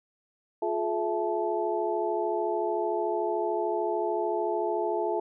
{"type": "tone cluster", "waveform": "sine", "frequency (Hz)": [352.6, 426.1, 664, 869], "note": ["F4", "G#4", "E5", "A5"], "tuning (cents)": [17, 44, 12, -22], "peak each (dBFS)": [-31, -30, -32, -32], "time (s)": [0.62, 5.2], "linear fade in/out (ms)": 5, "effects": []}